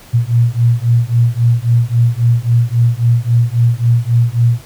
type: beating tone pair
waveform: sine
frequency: 116.54 / 120.24 Hz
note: A#2 / B2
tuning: 0 / -46 cents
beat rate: 3.7 Hz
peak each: -12 dBFS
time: 0.13-4.61 s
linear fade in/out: 20 ms
effects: pink hiss -40 dBFS RMS until 4.65 s